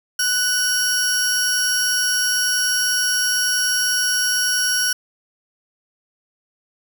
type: tone pair together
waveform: sawtooth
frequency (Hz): 1491 / 5594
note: F#6 / F8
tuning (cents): +13 / +2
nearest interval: octave + major seventh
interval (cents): 2289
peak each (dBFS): -17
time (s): 0.19-4.93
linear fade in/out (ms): 5
effects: none